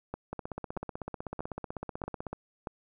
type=two click trains; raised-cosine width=1 ms; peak=-22 / -21 dBFS; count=33 / 5; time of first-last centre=0.33-2.33 / 0.14-2.672 s; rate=16 / 1.58 Hz; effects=none